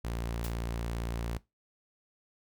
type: tone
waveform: sawtooth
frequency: 57.7 Hz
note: A#1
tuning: 17 cents flat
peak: -29 dBFS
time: 0.04-1.38 s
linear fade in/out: 10 ms
type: noise with exponential decay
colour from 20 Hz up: white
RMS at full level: -38 dBFS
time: 0.44-0.57 s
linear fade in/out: 2 ms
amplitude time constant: 27 ms
effects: noise-tail reverb RT60 0.2 s tail -19 dB re dry